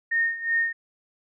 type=tone with tremolo; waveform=sine; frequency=1839 Hz; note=A#6; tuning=24 cents flat; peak=-19 dBFS; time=0.11-0.73 s; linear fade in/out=10 ms; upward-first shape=sine; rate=2.7 Hz; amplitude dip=80%; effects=none